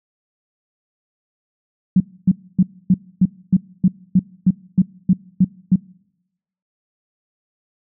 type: tone bursts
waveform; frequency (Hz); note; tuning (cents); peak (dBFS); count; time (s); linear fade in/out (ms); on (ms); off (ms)
sine; 185; F#3; 0; -8; 13; 1.96-5.759; 5; 43; 270
effects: noise-tail reverb RT60 0.9 s tail -26 dB re dry